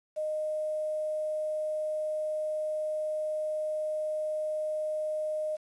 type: tone with quantisation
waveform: sine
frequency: 616 Hz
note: D#5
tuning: 17 cents flat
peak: -29 dBFS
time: 0.16-5.57 s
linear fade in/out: 20 ms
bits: 9
effects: resampled to 24000 Hz